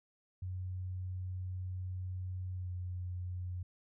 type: tone with pitch glide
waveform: sine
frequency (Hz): 92 to 90.21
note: F#2 to F#2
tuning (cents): -9 to -43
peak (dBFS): -37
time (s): 0.42-3.63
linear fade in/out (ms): 5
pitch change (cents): -34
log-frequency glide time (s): 2.53-2.72
effects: none